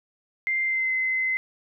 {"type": "tone with pitch glide", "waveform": "sine", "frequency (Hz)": [2093, 2053], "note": ["C7", "C7"], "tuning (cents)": [0, -33], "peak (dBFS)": -22, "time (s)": [0.47, 1.37], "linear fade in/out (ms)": 0, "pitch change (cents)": -33, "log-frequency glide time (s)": [0.64, 0.92], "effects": []}